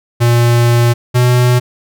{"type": "tone pair in turn", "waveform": "square", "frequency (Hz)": [119, 123.72], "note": ["A#2", "B2"], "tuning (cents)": [36, 3], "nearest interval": "minor second", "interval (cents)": 67, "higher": "second", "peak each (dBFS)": -8, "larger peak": "neither", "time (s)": [[0.2, 0.94], [1.14, 1.6]], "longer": "first", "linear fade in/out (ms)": 20, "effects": []}